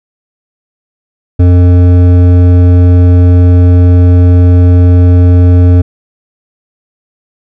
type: tone with hard clipping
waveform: sine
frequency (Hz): 88.9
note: F2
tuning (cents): +31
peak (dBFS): -3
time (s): 1.39-5.82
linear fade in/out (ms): 10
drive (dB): 11
effects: none